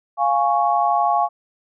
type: chord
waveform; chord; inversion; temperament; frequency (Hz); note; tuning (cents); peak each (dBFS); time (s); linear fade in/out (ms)
sine; Db major; first; equal; 698.5 / 830.6 / 1108.7; F5 / Ab5 / Db6; 0 / 0 / 0; -19 / -19 / -21; 0.17-1.29; 50
effects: none